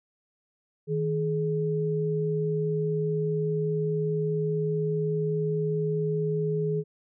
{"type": "tone pair together", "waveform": "sine", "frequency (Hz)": [157.88, 421.5], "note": ["D#3", "G#4"], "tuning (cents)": [26, 26], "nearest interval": "octave + perfect fourth", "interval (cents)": 1700, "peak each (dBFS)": -27, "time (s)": [0.87, 6.84], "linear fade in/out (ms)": 50, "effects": []}